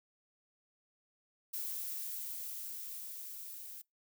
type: noise with level ramp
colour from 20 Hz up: violet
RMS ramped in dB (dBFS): -39 to -48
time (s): 1.53-3.82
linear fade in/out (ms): 10
effects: noise-tail reverb RT60 0.2 s tail -26 dB re dry